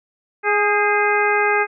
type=harmonic tone with a mistuned harmonic; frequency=415.3 Hz; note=G#4; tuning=in tune; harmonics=1 / 2 / 3 / 4 / 5 / 6; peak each=-20 / -21 / -23 / -21 / -22 / -26 dBFS; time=0.43-1.67 s; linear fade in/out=50 ms; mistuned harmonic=4; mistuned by=-52 cents; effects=none